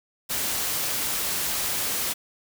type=noise; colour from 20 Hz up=white; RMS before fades=-27 dBFS; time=0.29-2.14 s; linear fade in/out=20 ms; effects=none